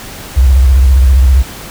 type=tone with vibrato; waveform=sine; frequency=65.41 Hz; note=C2; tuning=in tune; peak=-3 dBFS; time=0.36-1.43 s; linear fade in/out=20 ms; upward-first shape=triangle; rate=15 Hz; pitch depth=170 cents each way; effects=pink hiss -28 dBFS RMS until 1.7 s